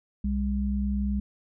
sine tone pair together, 63.8 / 202.6 Hz, C2 / G#3, -43 / -43 cents, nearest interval octave + minor sixth, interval 2000 cents, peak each -27 dBFS, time 0.24-1.2 s, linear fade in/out 5 ms, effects none

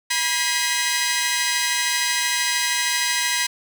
15% pulse tone cluster, 974 / 1624 / 1935 / 2080 / 2517 Hz, B5 / G#6 / B6 / C7 / D#7, -24 / -39 / -36 / -11 / +19 cents, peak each -20 dBFS, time 0.1-3.47 s, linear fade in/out 10 ms, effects none

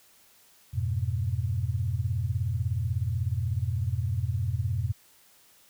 sine chord, F diminished, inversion none, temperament equal, 87.31 / 103.83 / 123.47 Hz, F2 / Ab2 / Cb3, 0 / 0 / 0 cents, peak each -30 dBFS, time 0.73-4.93 s, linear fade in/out 20 ms, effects white hiss -59 dBFS RMS until 5.69 s

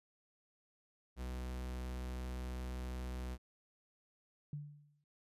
45% pulse tone, 62.7 Hz, B1, 27 cents sharp, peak -40 dBFS, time 1.16-3.38 s, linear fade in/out 50 ms
sine tone with exponential decay, 146.83 Hz, D3, in tune, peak -38 dBFS, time 4.53-5.04 s, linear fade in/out 2 ms, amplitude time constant 110 ms
effects resampled to 32000 Hz

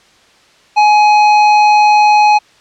triangle tone with hard clipping, 840 Hz, G#5, 19 cents sharp, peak -7 dBFS, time 0.76-2.39 s, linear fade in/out 20 ms, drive 15 dB, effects white hiss -47 dBFS RMS until 2.6 s + low-pass 5000 Hz 12 dB/octave

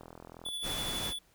click train, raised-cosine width 1 ms, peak -33 dBFS, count 21, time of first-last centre 0.01-0.487 s, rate 41.9 Hz
square tone with tremolo, 3448 Hz, A7, 36 cents flat, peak -35 dBFS, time 0.45-1.19 s, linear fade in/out 10 ms, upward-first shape square, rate 12 Hz, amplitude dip 25%
pink noise, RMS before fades -38 dBFS, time 0.62-1.14 s, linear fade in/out 50 ms
effects pink hiss -66 dBFS RMS until 1.34 s

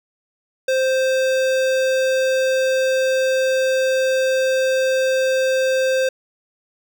square tone with notch filter, 523.3 Hz, C5, in tune, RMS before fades -18 dBFS, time 0.68-6.09 s, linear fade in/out 5 ms, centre 12000 Hz, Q 0.7, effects none

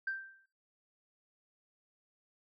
sine tone with exponential decay, 1568 Hz, G6, in tune, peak -30 dBFS, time 0.07-0.46 s, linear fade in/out 5 ms, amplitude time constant 84 ms, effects noise-tail reverb RT60 0.4 s tail -20 dB re dry + tanh soft clip ceiling -28 dBFS

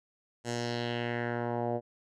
10% pulse tone with low-pass filter sweep, 119.3 Hz, A#2, 41 cents sharp, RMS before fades -33 dBFS, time 0.44-1.81 s, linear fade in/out 50 ms, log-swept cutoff 7900 to 600 Hz, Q 2.3, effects none

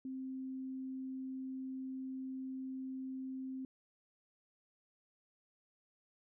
sine tone, 262.3 Hz, C4, 4 cents sharp, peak -40 dBFS, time 0.05-3.65 s, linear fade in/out 2 ms, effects none

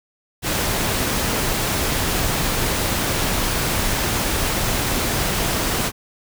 pink noise, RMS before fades -21 dBFS, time 0.42-5.92 s, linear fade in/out 50 ms, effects none

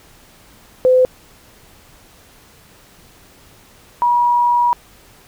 sine tone pair in turn, 510 / 962.8 Hz, C5 / B5, -44 / -44 cents, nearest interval major seventh, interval 1100 cents, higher second, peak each -8 / -11 dBFS, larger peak first, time 0.85-1.05 / 4.02-4.73 s, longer second, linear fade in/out 0 ms, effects pink hiss -47 dBFS RMS until 5.27 s

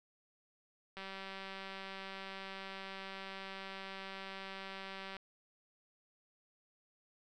click train, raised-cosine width 0.3 ms, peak -30 dBFS, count 811, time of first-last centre 0.97-5.167 s, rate 193 Hz, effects none

